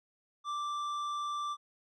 sine tone with tanh clipping, 1174.7 Hz, D6, in tune, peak -35 dBFS, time 0.44-1.57 s, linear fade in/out 50 ms, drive 10 dB, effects none

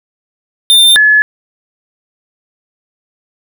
square / sine tone pair in turn, 3602 / 1709.8 Hz, A7 / G#6, +40 / +50 cents, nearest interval octave + minor second, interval 1290 cents, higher first, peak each -4 dBFS, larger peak neither, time 0.7-0.96 / 0.96-1.22 s, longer neither, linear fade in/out 0 ms, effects none

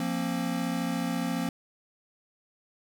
square chord, F suspended fourth, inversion none, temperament equal with one note detuned, 174.61 / 233.1 / 267.4 Hz, F3 / Bb3 / C4, 0 / 0 / +38 cents, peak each -33 dBFS, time 0-1.49 s, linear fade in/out 2 ms, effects none

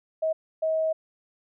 sine tone bursts at uneven times, 637 Hz, D#5, 41 cents sharp, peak -22 dBFS, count 2, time 0.22-0.33 / 0.62-0.93 s, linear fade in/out 10 ms, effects none

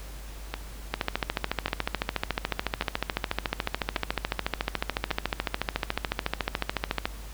two click trains, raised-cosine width 0.3 ms, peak -9 / -13 dBFS, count 86 / 5, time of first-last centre 0.94-7.055 / 0.54-5.106 s, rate 13.9 / 0.876 Hz, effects added 50 Hz sine -39 dBFS peak until 7.33 s + pink hiss -47 dBFS RMS until 7.33 s

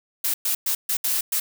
blue noise bursts at uneven times, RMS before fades -23 dBFS, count 6, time 0.24-0.34 / 0.45-0.55 / 0.66-0.75 / 0.89-0.97 / 1.04-1.21 / 1.32-1.4 s, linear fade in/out 5 ms, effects none

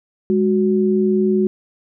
sine tone pair together, 206.3 / 370 Hz, G#3 / F#4, -11 / 0 cents, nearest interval minor seventh, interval 1011 cents, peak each -16 dBFS, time 0.3-1.47 s, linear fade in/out 0 ms, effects none

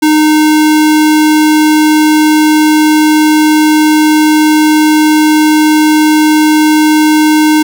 square tone, 307.2 Hz, D#4, 22 cents flat, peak -5 dBFS, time 0.02-7.63 s, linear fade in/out 10 ms, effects none

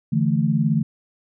sine chord, D suspended second, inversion none, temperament just, 146.83 / 165.19 / 220.2 Hz, D3 / E3 / A3, 0 / +4 / +2 cents, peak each -21 dBFS, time 0.12-0.83 s, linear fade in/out 10 ms, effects none

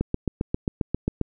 click train, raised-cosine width 3 ms, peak -10 dBFS, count 10, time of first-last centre 0.01-1.213 s, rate 7.48 Hz, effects none

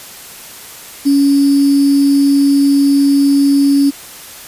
sine tone with sample-and-hold, 280 Hz, C#4, 18 cents sharp, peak -7 dBFS, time 1.05-3.91 s, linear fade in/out 20 ms, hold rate 4900 Hz, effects white hiss -33 dBFS RMS until 4.47 s + resampled to 32000 Hz

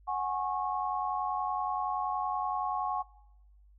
sine chord, F# suspended second, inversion none, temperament equal with one note detuned, 740 / 830.6 / 1093.5 Hz, F#5 / G#5 / C#6, 0 / 0 / -24 cents, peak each -34 dBFS, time 0.07-3.03 s, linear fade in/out 20 ms, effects noise-tail reverb RT60 1.0 s tail -22 dB re dry + added 50 Hz sine -56 dBFS peak until 3.78 s

